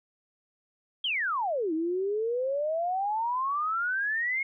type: exponential two-way sweep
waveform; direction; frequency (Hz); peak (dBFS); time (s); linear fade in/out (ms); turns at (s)
sine; down then up; 3322 to 311.1 to 2182; -26; 1.04-4.43; 5; 1.73
effects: none